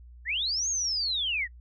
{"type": "linear two-way sweep", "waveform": "sine", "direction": "up then down", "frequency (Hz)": [1677, 6645, 1801], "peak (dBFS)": -26, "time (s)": [0.25, 1.48], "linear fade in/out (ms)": 50, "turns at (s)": 0.69, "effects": ["noise-tail reverb RT60 0.1 s tail -25 dB re dry", "added 60 Hz sine -46 dBFS peak until 1.6 s"]}